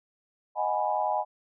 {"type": "chord", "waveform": "sine", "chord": "G# minor seventh", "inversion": "second", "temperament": "equal", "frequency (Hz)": [622.3, 740, 830.6, 987.8], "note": ["D#5", "F#5", "G#5", "B5"], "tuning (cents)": [0, 0, 0, 0], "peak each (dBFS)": [-31, -31, -28, -32], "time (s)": [0.55, 1.25], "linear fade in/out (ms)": 50, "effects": []}